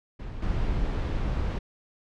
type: noise with level steps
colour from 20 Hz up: brown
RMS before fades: -36 / -27 dBFS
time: 0.19-1.59 s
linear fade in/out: 10 ms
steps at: 0.42 s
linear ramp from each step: 5 ms
effects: low-pass 4000 Hz 12 dB/octave